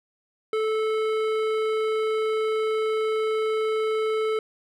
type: tone with hard clipping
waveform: sine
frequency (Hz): 436.7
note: A4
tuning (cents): -13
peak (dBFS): -24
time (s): 0.53-4.39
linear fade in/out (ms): 2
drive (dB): 13
effects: none